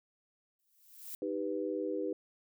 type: noise with exponential growth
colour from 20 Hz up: violet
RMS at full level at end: -41 dBFS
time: 0.59-1.15 s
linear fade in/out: 1 ms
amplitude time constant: 120 ms
type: chord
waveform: sine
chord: Eb augmented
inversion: none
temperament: equal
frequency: 311.1 / 392 / 493.9 Hz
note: Eb4 / G4 / B4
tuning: 0 / 0 / 0 cents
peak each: -37 dBFS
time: 1.22-2.13 s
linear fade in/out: 2 ms
effects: none